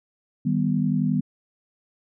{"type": "chord", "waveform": "sine", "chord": "Eb augmented", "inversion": "none", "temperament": "equal", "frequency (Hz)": [155.56, 196, 246.9], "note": ["Eb3", "G3", "B3"], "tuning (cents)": [0, 0, 0], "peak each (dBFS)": -24, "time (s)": [0.45, 1.21], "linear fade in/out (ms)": 10, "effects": []}